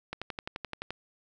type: click train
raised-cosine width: 0.3 ms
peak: -19 dBFS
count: 10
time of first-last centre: 0.13-0.906 s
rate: 11.6 Hz
effects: none